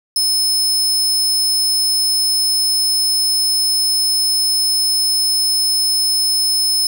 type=tone; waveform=sawtooth; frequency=5210 Hz; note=E8; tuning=21 cents flat; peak=-11 dBFS; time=0.16-6.87 s; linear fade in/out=2 ms; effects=none